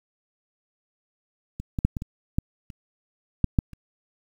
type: clicks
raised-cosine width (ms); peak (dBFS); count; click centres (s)
5; -20 / -14 / -6 / -16 / -20 / -9 / -28 / -6 / -6 / -29; 10; 1.6 / 1.788 / 1.85 / 1.968 / 2.021 / 2.385 / 2.702 / 3.443 / 3.588 / 3.733
effects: 8-bit